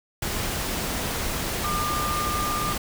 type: tone in noise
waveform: sine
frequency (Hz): 1200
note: D6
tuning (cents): +37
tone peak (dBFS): -26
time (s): 1.64-2.73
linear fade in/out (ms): 5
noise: pink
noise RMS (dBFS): -28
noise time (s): 0.22-2.78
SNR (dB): -1
effects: none